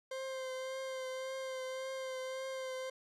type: tone with vibrato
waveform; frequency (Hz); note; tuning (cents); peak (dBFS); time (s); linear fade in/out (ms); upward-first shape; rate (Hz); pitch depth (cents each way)
40% pulse; 523.3; C5; 0; -38; 0.11-2.9; 5; triangle; 1.8; 23
effects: low-pass 9000 Hz 12 dB/octave + 13-bit